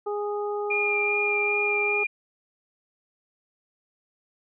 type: harmonic tone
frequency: 413.2 Hz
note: G#4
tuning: 9 cents flat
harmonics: 1 / 2 / 3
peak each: -27 / -33 / -37 dBFS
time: 0.06-2.04 s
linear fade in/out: 10 ms
type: tone with vibrato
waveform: sine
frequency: 2400 Hz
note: D7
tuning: 37 cents sharp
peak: -23 dBFS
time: 0.7-2.07 s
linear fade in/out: 10 ms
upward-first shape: sine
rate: 2.5 Hz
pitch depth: 13 cents each way
effects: none